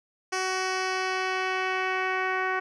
10% pulse tone with low-pass filter sweep, 374.6 Hz, F#4, 21 cents sharp, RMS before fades -28 dBFS, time 0.32-2.6 s, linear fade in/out 10 ms, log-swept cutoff 6600 to 1800 Hz, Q 1.5, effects none

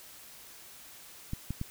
clicks, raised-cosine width 5 ms, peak -21 dBFS, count 3, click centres 1.334 / 1.506 / 1.614 s, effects white hiss -51 dBFS RMS until 1.7 s

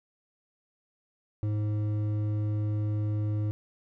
sine tone with hard clipping, 105.5 Hz, G#2, 28 cents sharp, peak -28 dBFS, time 1.43-3.51 s, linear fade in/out 0 ms, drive 8 dB, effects none

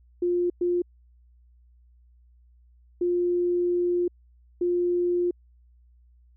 sine tone bursts at uneven times, 352.4 Hz, F4, 16 cents sharp, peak -21 dBFS, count 4, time 0.22-0.5 / 0.61-0.82 / 3.01-4.08 / 4.61-5.31 s, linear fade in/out 5 ms, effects added 60 Hz sine -54 dBFS peak until 6.36 s

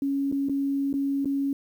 sine tone with dropouts, 277.2 Hz, C#4, in tune, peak -23 dBFS, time 0.02-1.53 s, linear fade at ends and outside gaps 2 ms, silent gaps 0.316-0.324 / 0.487-0.495 / 0.929-0.939 / 1.247-1.256 s, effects 9-bit

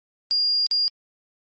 sine tone with dropouts, 4822 Hz, D8, 45 cents sharp, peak -18 dBFS, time 0.31-0.88 s, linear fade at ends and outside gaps 0 ms, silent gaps 0.665-0.712 s, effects MP3 32 kbps

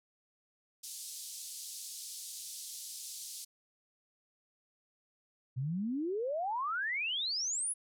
white band-pass noise, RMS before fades -45 dBFS, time 0.83-3.45 s, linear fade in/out 10 ms, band 4000 to 11000 Hz, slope 24 dB/octave
sine exponential sweep, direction up, 120.9 to 10750 Hz, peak -32 dBFS, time 5.56-7.74 s, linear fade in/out 20 ms
effects none

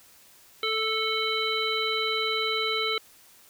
harmonic tone, 440 Hz, A4, in tune, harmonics 1 / 3 / 5 / 7 / 9, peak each -31 / -31 / -31 / -31 / -31 dBFS, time 0.63-2.98 s, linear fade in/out 2 ms, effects white hiss -55 dBFS RMS until 3.49 s

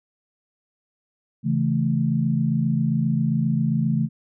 sine chord, A major, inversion first, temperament just, 137.5 / 165 / 220 Hz, C#3 / E3 / A3, -14 / +2 / 0 cents, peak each -23 dBFS, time 1.43-4.09 s, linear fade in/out 50 ms, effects none

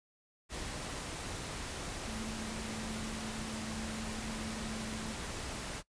sine tone in noise, 220 Hz, A3, in tune, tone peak -41 dBFS, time 2.04-5.16 s, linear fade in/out 50 ms, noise pink, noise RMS -41 dBFS, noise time 0.49-5.83 s, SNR -3 dB, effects noise-tail reverb RT60 0.1 s tail -20 dB re dry + resampled to 22050 Hz

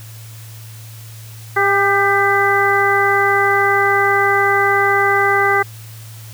harmonic tone with a mistuned harmonic, 399.3 Hz, G4, 32 cents sharp, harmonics 1 / 2 / 3 / 4 / 5, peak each -18 / -18 / -18 / -18 / -18 dBFS, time 1.56-5.63 s, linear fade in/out 10 ms, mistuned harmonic 4, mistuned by -39 cents, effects added 111 Hz sine -33 dBFS peak until 6.33 s + white hiss -41 dBFS RMS until 6.33 s

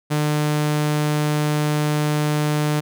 sawtooth tone, 150 Hz, D3, 37 cents sharp, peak -14 dBFS, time 0.1-2.81 s, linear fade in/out 20 ms, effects none

